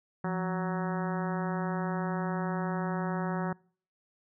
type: harmonic tone with a mistuned harmonic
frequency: 186.2 Hz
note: F#3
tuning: 11 cents sharp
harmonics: 1 / 2 / 3 / 4 / 5 / 6 / 7 / 8 / 9 / 10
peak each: -31 / -38 / -41 / -40 / -40 / -44 / -43 / -45 / -46 / -50 dBFS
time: 0.24-3.53 s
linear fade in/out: 5 ms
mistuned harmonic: 1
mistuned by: -120 cents
effects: noise-tail reverb RT60 0.5 s tail -26 dB re dry